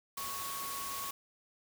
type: tone in noise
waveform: sine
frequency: 1108.7 Hz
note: C#6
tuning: in tune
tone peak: -41 dBFS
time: 0.17-1.11 s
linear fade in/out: 5 ms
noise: white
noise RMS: -41 dBFS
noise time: 0.17-1.11 s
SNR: -3 dB
effects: none